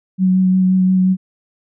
sine tone with vibrato, 186.1 Hz, F#3, 10 cents sharp, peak -10 dBFS, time 0.18-1.17 s, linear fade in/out 50 ms, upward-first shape sine, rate 5.7 Hz, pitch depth 13 cents each way, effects none

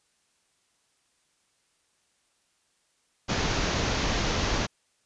pink low-pass noise, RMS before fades -27 dBFS, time 3.28-4.67 s, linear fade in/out 20 ms, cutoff 6700 Hz, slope 96 dB/octave, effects white hiss -70 dBFS RMS until 5.05 s + resampled to 22050 Hz

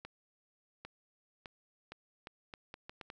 accelerating click train, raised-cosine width 0.3 ms, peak -29 dBFS, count 10, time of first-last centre 0.05-3.101 s, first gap 800 ms, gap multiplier 0.76, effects none

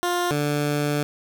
15% pulse tone pair in turn, 352.6 / 146.72 Hz, F4 / D3, +17 / -1 cents, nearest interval octave + minor third, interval 1518 cents, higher first, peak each -15 dBFS, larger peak neither, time 0.03-0.31 / 0.31-1.03 s, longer second, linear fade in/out 0 ms, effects none

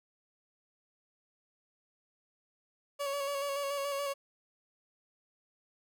30% pulse tone with vibrato, 562 Hz, C#5, 24 cents sharp, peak -30 dBFS, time 2.99-4.14 s, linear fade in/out 20 ms, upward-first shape square, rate 7 Hz, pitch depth 25 cents each way, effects none

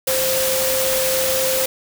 sine tone in noise, 523.3 Hz, C5, in tune, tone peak -20 dBFS, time 0.07-1.66 s, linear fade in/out 5 ms, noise white, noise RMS -21 dBFS, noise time 0.07-1.66 s, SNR -2 dB, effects none

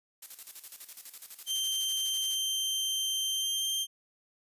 blue noise with tremolo, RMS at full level -43 dBFS, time 0.22-2.37 s, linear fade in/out 5 ms, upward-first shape square, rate 12 Hz, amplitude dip 70%
sawtooth tone with pitch glide, 3136 to 3161 Hz, G7 to G7, 0 to +14 cents, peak -26 dBFS, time 1.46-3.87 s, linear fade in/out 50 ms, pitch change +14 cents, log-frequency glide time 3.29-3.67 s
effects resampled to 32000 Hz

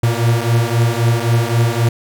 45% pulse beating tone pair, 115.3 / 119.1 Hz, A#2 / A#2, -19 / +38 cents, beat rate 3.8 Hz, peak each -15 / -16 dBFS, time 0.03-1.89 s, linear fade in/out 5 ms, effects none

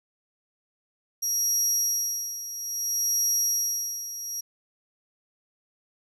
35% pulse tone with tremolo, 5680 Hz, F8, 28 cents sharp, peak -19 dBFS, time 1.22-4.41 s, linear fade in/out 10 ms, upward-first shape sine, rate 0.6 Hz, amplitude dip 75%, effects none

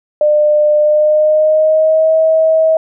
sine tone with pitch glide, 600 to 639.4 Hz, D5 to D#5, +37 to +47 cents, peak -7 dBFS, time 0.21-2.77 s, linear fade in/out 2 ms, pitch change +110 cents, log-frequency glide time 0.79-2.15 s, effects none

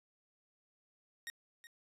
sawtooth tone with echo, 1864.7 Hz, A#6, in tune, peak -38 dBFS, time 1.27-1.3 s, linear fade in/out 0 ms, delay 370 ms, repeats 1, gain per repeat -12 dB, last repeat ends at 1.67 s, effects resampled to 32000 Hz

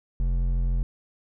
sine tone with hard clipping, 43.65 Hz, F1, in tune, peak -23 dBFS, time 0.2-0.83 s, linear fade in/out 0 ms, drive 8 dB, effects none

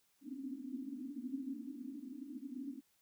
white band-pass noise, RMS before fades -45 dBFS, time 0.21-2.81 s, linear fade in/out 50 ms, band 240 to 290 Hz, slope 96 dB/octave, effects white hiss -75 dBFS RMS until 3.01 s

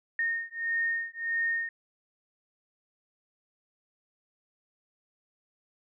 sine beating tone pair, 1840 / 1841.6 Hz, A#6 / A#6, -23 / -22 cents, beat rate 1.6 Hz, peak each -31 dBFS, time 0.19-1.69 s, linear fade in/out 2 ms, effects none

